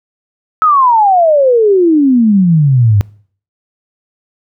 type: exponential sweep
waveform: sine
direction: down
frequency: 1305 to 98 Hz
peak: -5 dBFS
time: 0.62-3.01 s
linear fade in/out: 0 ms
effects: noise-tail reverb RT60 0.5 s tail -23 dB re dry